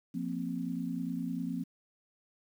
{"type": "chord", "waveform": "sine", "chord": "F suspended fourth", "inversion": "none", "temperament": "equal with one note detuned", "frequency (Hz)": [174.61, 231.7, 261.6], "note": ["F3", "Bb3", "C4"], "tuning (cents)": [0, -10, 0], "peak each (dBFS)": [-37, -38, -36], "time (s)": [0.14, 1.64], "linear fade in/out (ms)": 10, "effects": ["10-bit"]}